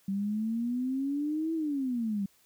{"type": "exponential two-way sweep", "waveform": "sine", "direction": "up then down", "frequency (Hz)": [192.8, 329, 192.8], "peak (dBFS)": -28, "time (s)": [0.08, 2.26], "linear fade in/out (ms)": 5, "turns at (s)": 1.54, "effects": ["white hiss -65 dBFS RMS until 2.45 s"]}